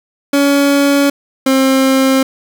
30% pulse tone pair in turn, 281.9 / 265.9 Hz, C#4 / C4, +29 / +28 cents, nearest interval minor second, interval 101 cents, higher first, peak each -6 dBFS, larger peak neither, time 0.33-1.1 / 1.46-2.23 s, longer neither, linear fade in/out 5 ms, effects none

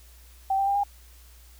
sine tone with pitch steps, 775 / 786.3 / 797.7 / 809.3 Hz, G5 / G5 / G5 / G#5, -20 / +5 / +30 / -45 cents, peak -21 dBFS, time 0.5-0.836 s, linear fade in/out 5 ms, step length 84 ms, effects added 60 Hz sine -49 dBFS peak until 1.59 s + white hiss -56 dBFS RMS until 1.59 s

